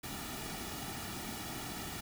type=noise with comb filter; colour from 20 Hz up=pink; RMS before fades=-42 dBFS; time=0.03-2.01 s; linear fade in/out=10 ms; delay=1.9 ms; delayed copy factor=-0.65; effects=none